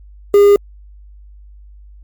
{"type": "tone with quantisation", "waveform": "triangle", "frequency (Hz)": 406.2, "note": "G#4", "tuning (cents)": -38, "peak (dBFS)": -3, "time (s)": [0.34, 0.56], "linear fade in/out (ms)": 2, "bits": 5, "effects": ["added 50 Hz sine -37 dBFS peak until 2.03 s", "Opus 48 kbps"]}